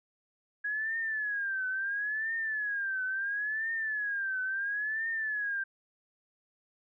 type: tone with vibrato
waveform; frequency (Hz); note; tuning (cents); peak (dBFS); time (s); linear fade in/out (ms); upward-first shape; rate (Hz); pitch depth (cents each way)
sine; 1661.2; G#6; 0; -30; 0.64-5.64; 10; triangle; 0.73; 170
effects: none